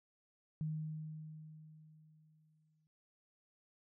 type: tone with exponential decay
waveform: sine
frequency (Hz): 155.56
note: D#3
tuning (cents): 0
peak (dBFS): -35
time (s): 0.61-2.87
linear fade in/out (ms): 0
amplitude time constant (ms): 490
effects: none